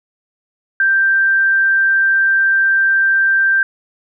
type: tone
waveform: sine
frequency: 1573 Hz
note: G6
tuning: 6 cents sharp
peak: -10 dBFS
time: 0.8-3.63 s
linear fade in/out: 2 ms
effects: none